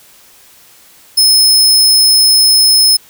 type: tone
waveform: sawtooth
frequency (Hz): 5190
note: E8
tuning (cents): -28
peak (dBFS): -3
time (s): 1.17-2.97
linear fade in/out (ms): 10
effects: white hiss -43 dBFS RMS until 3.09 s